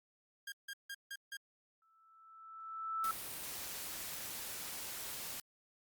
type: tone bursts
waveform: sawtooth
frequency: 1615 Hz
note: G#6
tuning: 49 cents flat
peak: -39 dBFS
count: 5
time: 0.47-1.37 s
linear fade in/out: 5 ms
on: 52 ms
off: 160 ms
type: tone with exponential growth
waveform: sine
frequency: 1319 Hz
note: E6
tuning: 1 cent sharp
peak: -31 dBFS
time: 1.82-3.11 s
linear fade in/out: 1 ms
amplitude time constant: 280 ms
type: noise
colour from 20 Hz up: white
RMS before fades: -44 dBFS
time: 3.04-5.4 s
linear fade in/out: 2 ms
effects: Opus 48 kbps